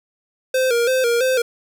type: tone with vibrato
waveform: square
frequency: 493.9 Hz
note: B4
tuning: in tune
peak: -16 dBFS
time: 0.54-1.42 s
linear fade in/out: 5 ms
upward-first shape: square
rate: 3 Hz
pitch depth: 82 cents each way
effects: none